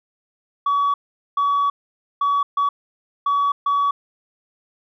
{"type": "tone bursts at uneven times", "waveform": "sine", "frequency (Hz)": 1134, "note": "C#6", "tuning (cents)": 39, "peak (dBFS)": -14, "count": 6, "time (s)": [[0.66, 0.94], [1.37, 1.7], [2.21, 2.43], [2.57, 2.69], [3.26, 3.52], [3.66, 3.91]], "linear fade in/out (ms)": 5, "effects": ["tanh soft clip ceiling -14 dBFS"]}